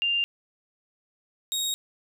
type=tone pair in turn; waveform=sine / 25% pulse; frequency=2794 / 3759 Hz; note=F7 / A#7; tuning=0 / +14 cents; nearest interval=perfect fourth; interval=514 cents; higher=second; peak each=-22 dBFS; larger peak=neither; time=0.02-0.24 / 1.52-1.74 s; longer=neither; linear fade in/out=0 ms; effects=none